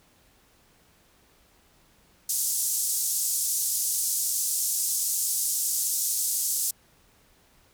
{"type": "band-pass noise", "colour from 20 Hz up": "pink", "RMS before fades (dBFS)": -27, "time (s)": [2.29, 6.71], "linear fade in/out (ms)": 5, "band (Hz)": [6300, 14000], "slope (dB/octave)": 24, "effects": ["pink hiss -61 dBFS RMS until 7.73 s"]}